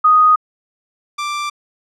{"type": "tone pair in turn", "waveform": ["sine", "sawtooth"], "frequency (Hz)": [1244.5, 1177.5], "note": ["D#6", "D6"], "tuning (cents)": [0, 4], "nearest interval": "minor second", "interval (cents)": 96, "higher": "first", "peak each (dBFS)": [-7, -16], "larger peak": "first", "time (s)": [[0.04, 0.36], [1.18, 1.5]], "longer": "neither", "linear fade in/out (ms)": 10, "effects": ["low-pass 7000 Hz 12 dB/octave"]}